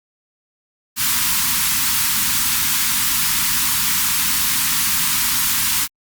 white band-stop noise, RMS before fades -18 dBFS, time 0.96-5.88 s, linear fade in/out 50 ms, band 290 to 880 Hz, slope 96 dB/octave, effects Opus 48 kbps

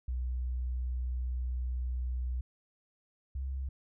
sine tone pair in turn, 62.2 / 66.55 Hz, B1 / C2, +13 / +30 cents, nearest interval minor second, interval 117 cents, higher second, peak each -31 / -33 dBFS, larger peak first, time 0.08-2.41 / 3.35-3.69 s, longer first, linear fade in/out 5 ms, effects none

